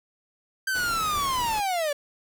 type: linear sweep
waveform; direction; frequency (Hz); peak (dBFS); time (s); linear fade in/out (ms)
45% pulse; down; 1572 to 563; -24; 0.67-1.93; 5
type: noise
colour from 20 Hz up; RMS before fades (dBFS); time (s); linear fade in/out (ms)
pink; -37; 0.74-1.61; 20
effects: none